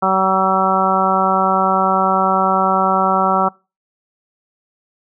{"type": "harmonic tone", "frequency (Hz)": 190, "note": "F#3", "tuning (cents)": 46, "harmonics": [1, 2, 3, 4, 5, 6, 7], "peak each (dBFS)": [-22, -24, -22, -18, -20, -20, -18], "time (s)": [0.02, 3.49], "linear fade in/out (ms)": 10, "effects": ["noise-tail reverb RT60 0.3 s tail -25 dB re dry"]}